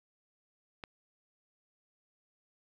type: click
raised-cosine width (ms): 0.3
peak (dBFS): -25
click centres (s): 0.838
effects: low-pass 5000 Hz 12 dB/octave + 9-bit